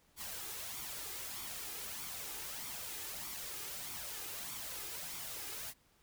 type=noise with flanger; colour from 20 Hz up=white; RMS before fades=-44 dBFS; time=0.16-5.74 s; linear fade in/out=50 ms; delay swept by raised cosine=0.87 to 2.47 ms; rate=1.6 Hz; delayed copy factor=+0.5; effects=pink hiss -70 dBFS RMS until 6.02 s